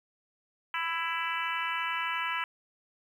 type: harmonic tone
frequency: 331.6 Hz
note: E4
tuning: 10 cents sharp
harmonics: 3 / 4 / 5 / 6 / 7 / 8 / 9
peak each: -35 / -36 / -37 / -38 / -38 / -39 / -40 dBFS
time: 0.74-2.44 s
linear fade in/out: 2 ms
effects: 10-bit